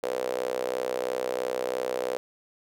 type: tone with high-pass filter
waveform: sawtooth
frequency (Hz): 63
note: B1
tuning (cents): +35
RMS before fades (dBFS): -30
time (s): 0.03-2.17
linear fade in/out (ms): 0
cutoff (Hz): 500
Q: 6.3
effects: none